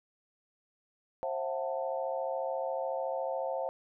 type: chord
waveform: sine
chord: F# half-diminished seventh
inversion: second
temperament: just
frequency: 532.8 / 666 / 740 / 888 Hz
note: C5 / E5 / F#5 / A5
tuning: +31 / +18 / 0 / +16 cents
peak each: -34 / -37 / -39 / -40 dBFS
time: 1.23-3.69 s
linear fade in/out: 0 ms
effects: none